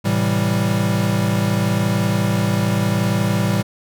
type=chord; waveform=square; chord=A minor seventh; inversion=none; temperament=equal; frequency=110 / 130.81 / 164.81 / 196 Hz; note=A2 / C3 / E3 / G3; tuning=0 / 0 / 0 / 0 cents; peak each=-21 / -26 / -24 / -21 dBFS; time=0.04-3.63 s; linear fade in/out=20 ms; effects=none